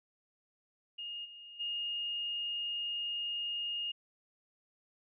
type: tone with level steps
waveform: sine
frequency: 2845 Hz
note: F7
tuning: 31 cents sharp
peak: -39 / -48 / -34 dBFS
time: 0.98-3.92 s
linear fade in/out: 10 ms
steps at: 1.24 / 1.59 s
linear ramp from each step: 20 ms
effects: none